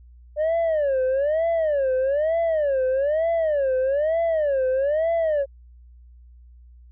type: tone with vibrato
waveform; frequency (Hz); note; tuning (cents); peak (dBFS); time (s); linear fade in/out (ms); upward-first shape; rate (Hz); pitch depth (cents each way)
sine; 588; D5; +2; -16; 0.36-5.46; 50; sine; 1.1; 230
effects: tanh soft clip ceiling -18 dBFS + added 60 Hz sine -45 dBFS peak until 6.91 s